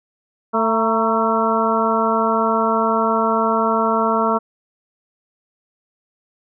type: harmonic tone with a mistuned harmonic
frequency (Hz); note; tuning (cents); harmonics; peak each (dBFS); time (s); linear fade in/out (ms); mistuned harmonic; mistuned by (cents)
223.2; A3; +25; 1 / 2 / 3 / 4 / 5 / 6; -22 / -22 / -22 / -22 / -22 / -22; 0.53-4.39; 20; 4; +66
effects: none